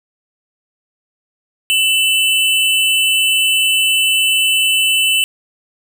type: tone pair together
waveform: square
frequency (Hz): 2667 / 2996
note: E7 / F#7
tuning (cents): +20 / +21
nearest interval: major second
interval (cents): 201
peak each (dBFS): -16 / -14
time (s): 1.7-5.24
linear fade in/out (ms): 0
effects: none